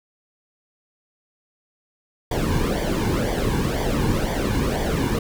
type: noise with flanger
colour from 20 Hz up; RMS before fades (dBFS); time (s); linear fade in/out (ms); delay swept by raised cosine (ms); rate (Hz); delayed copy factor
brown; -22; 2.31-5.19; 5; 0.74 to 1.59; 2; -0.75
effects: none